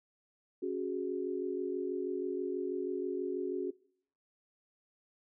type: chord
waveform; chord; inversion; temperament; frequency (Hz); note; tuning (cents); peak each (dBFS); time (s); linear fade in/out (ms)
sine; C# suspended fourth; none; just; 277.2 / 369.6 / 415.8; C#4 / F#4 / G#4; 0 / -2 / +2; -40 / -34 / -39; 0.62-3.71; 10
effects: noise-tail reverb RT60 0.6 s tail -22 dB re dry